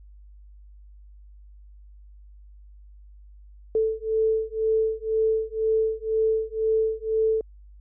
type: beating tone pair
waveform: sine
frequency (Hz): 440 / 442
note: A4 / A4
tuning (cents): 0 / +8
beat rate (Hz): 2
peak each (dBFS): -24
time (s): 3.75-7.41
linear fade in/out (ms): 2
effects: added 50 Hz sine -45 dBFS peak until 7.8 s